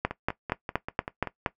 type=two click trains; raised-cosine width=0.5 ms; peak=-9 / -17 dBFS; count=7 / 7; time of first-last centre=0.05-1.462 / 0.11-1.273 s; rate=4.25 / 5.16 Hz; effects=noise-tail reverb RT60 0.1 s tail -17 dB re dry